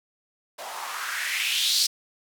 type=noise with band-pass filter sweep; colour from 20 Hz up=blue; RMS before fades=-27 dBFS; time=0.58-1.87 s; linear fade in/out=10 ms; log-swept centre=650 to 4900 Hz; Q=3.6; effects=none